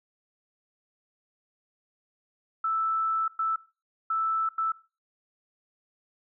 sine tone bursts at uneven times, 1318.5 Hz, E6, in tune, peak -24 dBFS, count 4, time 2.64-3.28 / 3.39-3.56 / 4.1-4.49 / 4.58-4.72 s, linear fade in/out 5 ms, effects noise-tail reverb RT60 0.3 s tail -18 dB re dry

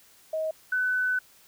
sine tone pair in turn, 632 / 1503.2 Hz, D#5 / F#6, +27 / +27 cents, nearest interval octave + minor third, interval 1500 cents, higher second, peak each -26 / -23 dBFS, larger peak second, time 0.33-0.51 / 0.72-1.19 s, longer second, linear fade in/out 5 ms, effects white hiss -57 dBFS RMS until 1.47 s

